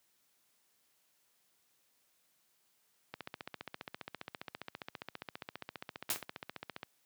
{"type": "click train", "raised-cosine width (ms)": 0.3, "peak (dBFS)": -25, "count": 56, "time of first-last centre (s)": [3.14, 6.831], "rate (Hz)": 14.9}
{"type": "noise with exponential decay", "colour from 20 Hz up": "white", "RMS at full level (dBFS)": -29, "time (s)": [6.1, 6.25], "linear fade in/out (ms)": 2, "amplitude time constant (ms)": 32}
{"effects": ["white hiss -74 dBFS RMS until 7.05 s", "high-pass 100 Hz 12 dB/octave"]}